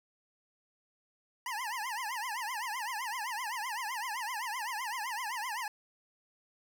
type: tone with vibrato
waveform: 25% pulse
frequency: 933 Hz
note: A#5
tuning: 1 cent sharp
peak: -31 dBFS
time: 1.46-5.68 s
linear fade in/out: 2 ms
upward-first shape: triangle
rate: 7.8 Hz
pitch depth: 250 cents each way
effects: none